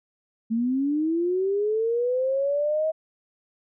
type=linear sweep; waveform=sine; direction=up; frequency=220 to 639 Hz; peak=-21 dBFS; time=0.5-2.92 s; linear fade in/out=20 ms; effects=none